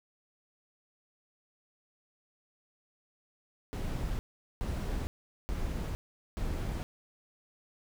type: noise bursts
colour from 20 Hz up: brown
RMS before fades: -34 dBFS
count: 4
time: 3.73-6.83 s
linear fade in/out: 0 ms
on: 460 ms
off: 420 ms
effects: none